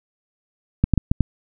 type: clicks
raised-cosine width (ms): 5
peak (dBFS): -3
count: 5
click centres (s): 0.84 / 0.937 / 0.977 / 1.115 / 1.207
effects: none